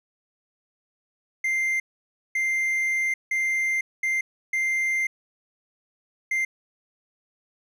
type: tone bursts at uneven times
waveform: triangle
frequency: 2093 Hz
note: C7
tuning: in tune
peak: -20 dBFS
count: 6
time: 1.44-1.8 / 2.35-3.14 / 3.31-3.81 / 4.03-4.21 / 4.53-5.07 / 6.31-6.45 s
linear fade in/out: 5 ms
effects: none